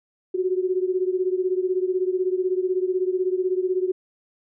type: beating tone pair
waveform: sine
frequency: 365.4 / 381.4 Hz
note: F#4 / G4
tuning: -22 / -47 cents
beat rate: 16 Hz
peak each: -22 / -25 dBFS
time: 0.34-3.92 s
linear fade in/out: 10 ms
effects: none

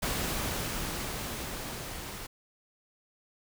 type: noise with level ramp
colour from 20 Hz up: pink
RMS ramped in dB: -31 to -41 dBFS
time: 0.02-2.27 s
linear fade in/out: 10 ms
effects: none

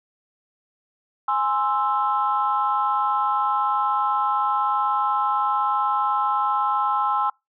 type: chord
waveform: sine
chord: Ab augmented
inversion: none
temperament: equal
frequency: 830.6 / 1046.5 / 1318.5 Hz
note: Ab5 / C6 / E6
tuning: 0 / 0 / 0 cents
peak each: -23 dBFS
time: 1.28-7.3 s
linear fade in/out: 5 ms
effects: noise-tail reverb RT60 0.2 s tail -26 dB re dry + tanh soft clip ceiling -10 dBFS

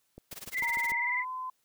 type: click train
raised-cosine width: 2 ms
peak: -33 dBFS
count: 6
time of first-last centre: 0.18-0.92 s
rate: 6.76 Hz
type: noise with tremolo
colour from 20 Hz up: white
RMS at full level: -41 dBFS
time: 0.31-0.92 s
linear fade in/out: 5 ms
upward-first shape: sine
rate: 19 Hz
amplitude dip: 95%
type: tone with vibrato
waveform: sine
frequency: 2043 Hz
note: C7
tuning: 42 cents flat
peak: -28 dBFS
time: 0.52-1.25 s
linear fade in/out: 50 ms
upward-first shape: square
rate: 20 Hz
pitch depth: 46 cents each way
type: tone with pitch glide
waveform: sine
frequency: 939 to 1024 Hz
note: A#5 to C6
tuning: +12 to -38 cents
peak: -34 dBFS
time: 0.62-1.5 s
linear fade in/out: 5 ms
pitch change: +150 cents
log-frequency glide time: 0.95-1.29 s
effects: white hiss -74 dBFS RMS until 1.64 s

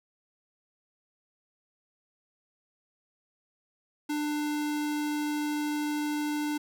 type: tone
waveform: square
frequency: 297.8 Hz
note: D4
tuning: 24 cents sharp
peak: -29 dBFS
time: 4.09-6.58 s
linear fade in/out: 10 ms
effects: none

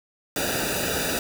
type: noise with comb filter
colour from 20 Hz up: pink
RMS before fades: -26 dBFS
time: 0.36-1.19 s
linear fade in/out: 2 ms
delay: 0.93 ms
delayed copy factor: -0.9
effects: none

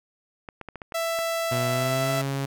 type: clicks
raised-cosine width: 0.5 ms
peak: -22 dBFS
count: 7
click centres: 0.488 / 0.613 / 0.687 / 0.757 / 0.818 / 0.922 / 1.189 s
type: tone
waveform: sawtooth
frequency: 663 Hz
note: E5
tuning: 10 cents sharp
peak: -21 dBFS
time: 0.94-2.22 s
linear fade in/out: 10 ms
type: tone with pitch glide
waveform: sawtooth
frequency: 122.5 to 137.5 Hz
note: B2 to C#3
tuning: -14 to -14 cents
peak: -22 dBFS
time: 1.51-2.46 s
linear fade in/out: 10 ms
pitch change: +200 cents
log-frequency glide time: 1.68-2.12 s
effects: none

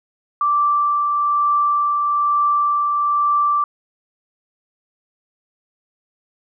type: tone with tremolo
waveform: sine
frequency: 1170 Hz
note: D6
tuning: 7 cents flat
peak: -13 dBFS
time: 0.41-3.64 s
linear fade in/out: 2 ms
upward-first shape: triangle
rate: 1.1 Hz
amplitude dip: 30%
effects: none

